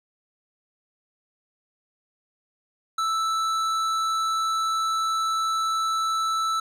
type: tone with hard clipping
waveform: triangle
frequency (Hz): 1318.5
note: E6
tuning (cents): 0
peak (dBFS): -24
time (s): 2.98-6.6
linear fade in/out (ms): 5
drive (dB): 15
effects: none